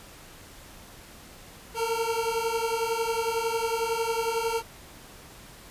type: beating tone pair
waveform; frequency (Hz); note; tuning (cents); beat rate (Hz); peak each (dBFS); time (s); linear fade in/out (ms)
25% pulse; 451.1 / 462.1; A4 / A#4; +43 / -15; 11; -25; 1.74-4.63; 50
effects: pink hiss -48 dBFS RMS until 5.7 s + resampled to 32000 Hz